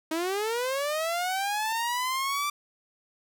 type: linear sweep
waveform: sawtooth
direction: up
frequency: 311.1 to 1179 Hz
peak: -23 dBFS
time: 0.11-2.5 s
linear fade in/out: 5 ms
effects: none